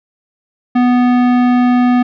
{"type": "tone with tanh clipping", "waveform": "sine", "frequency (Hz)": 246.9, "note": "B3", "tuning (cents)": 0, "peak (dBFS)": -10, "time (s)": [0.75, 2.03], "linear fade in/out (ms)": 10, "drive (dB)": 17, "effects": []}